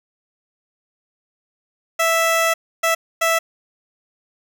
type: tone bursts at uneven times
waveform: 15% pulse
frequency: 659 Hz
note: E5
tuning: 1 cent flat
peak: -9 dBFS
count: 3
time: 1.99-2.54 / 2.83-2.95 / 3.21-3.39 s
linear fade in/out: 10 ms
effects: none